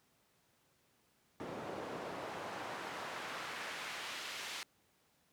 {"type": "noise with band-pass filter sweep", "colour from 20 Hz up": "pink", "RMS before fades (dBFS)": -44, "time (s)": [1.4, 4.63], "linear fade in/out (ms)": 0, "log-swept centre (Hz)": [430, 3200], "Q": 0.8, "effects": ["pink hiss -73 dBFS RMS until 5.32 s", "high-pass 100 Hz 12 dB/octave"]}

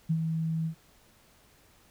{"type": "tone with ADSR envelope", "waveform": "sine", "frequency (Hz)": 161.6, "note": "E3", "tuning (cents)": -34, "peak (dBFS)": -22, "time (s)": [0.09, 0.75], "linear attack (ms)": 16, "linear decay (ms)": 67, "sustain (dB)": -5, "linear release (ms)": 91, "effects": ["pink hiss -61 dBFS RMS until 1.9 s"]}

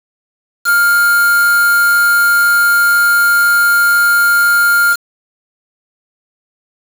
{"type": "tone with quantisation", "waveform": "triangle", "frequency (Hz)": 1403, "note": "F6", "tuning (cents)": 8, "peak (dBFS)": -6, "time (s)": [0.64, 4.97], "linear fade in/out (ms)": 50, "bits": 3, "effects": []}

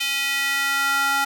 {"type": "tone with high-pass filter sweep", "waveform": "square", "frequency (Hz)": 277.2, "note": "C#4", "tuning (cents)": 0, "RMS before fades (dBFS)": -22, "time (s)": [0, 1.25], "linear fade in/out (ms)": 10, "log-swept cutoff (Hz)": [2700, 1100], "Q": 2.5, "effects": []}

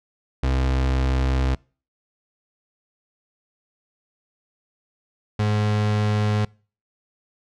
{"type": "tone pair in turn", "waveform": "35% pulse", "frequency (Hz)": [65.41, 105.39], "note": ["C2", "G#2"], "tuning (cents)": [0, 26], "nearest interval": "minor sixth", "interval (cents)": 826, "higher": "second", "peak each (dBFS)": -17, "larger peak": "neither", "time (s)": [[0.43, 1.55], [5.39, 6.45]], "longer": "first", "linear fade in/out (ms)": 5, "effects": ["noise-tail reverb RT60 0.4 s tail -26 dB re dry", "low-pass 5000 Hz 12 dB/octave"]}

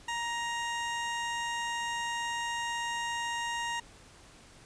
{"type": "tone", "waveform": "20% pulse", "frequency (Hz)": 938, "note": "A#5", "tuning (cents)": 11, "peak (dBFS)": -27, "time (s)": [0.08, 3.8], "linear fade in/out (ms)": 5, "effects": ["pink hiss -55 dBFS RMS until 4.65 s", "resampled to 22050 Hz"]}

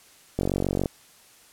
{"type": "click train", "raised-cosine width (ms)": 2, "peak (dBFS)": -11, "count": 23, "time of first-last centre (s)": [0.39, 0.858], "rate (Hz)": 47, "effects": ["white hiss -54 dBFS RMS until 1.52 s", "low-pass 12000 Hz 12 dB/octave"]}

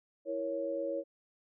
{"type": "chord", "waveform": "sine", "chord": "A# diminished", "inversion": "second", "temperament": "equal", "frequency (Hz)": [329.6, 466.2, 554.4], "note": ["E4", "A#4", "C#5"], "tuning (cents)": [0, 0, 0], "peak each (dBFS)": [-39, -40, -34], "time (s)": [0.25, 1.04], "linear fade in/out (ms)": 50, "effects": []}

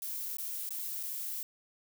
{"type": "noise with dropouts", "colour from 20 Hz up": "violet", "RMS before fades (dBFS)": -38, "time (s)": [0.02, 1.43], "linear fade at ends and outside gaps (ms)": 1, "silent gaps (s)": [[0.37, 0.384], [0.691, 0.706], [1.029, 1.033]], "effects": []}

